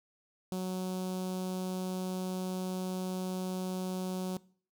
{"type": "tone with notch filter", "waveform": "sawtooth", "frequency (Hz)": 185, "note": "F#3", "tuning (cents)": 0, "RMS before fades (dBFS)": -35, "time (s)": [0.52, 4.37], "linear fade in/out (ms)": 0, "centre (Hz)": 1900, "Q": 0.59, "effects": ["noise-tail reverb RT60 0.5 s tail -22 dB re dry"]}